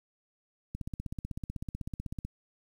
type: click train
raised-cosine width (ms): 5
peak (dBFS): -24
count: 25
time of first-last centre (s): 0.75-2.25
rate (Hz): 16
effects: 9-bit